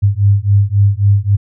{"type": "beating tone pair", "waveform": "sine", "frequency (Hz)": [99, 102.7], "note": ["G2", "G#2"], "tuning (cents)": [18, -19], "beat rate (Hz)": 3.7, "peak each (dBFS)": -11, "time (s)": [0.02, 1.37], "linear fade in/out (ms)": 20, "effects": []}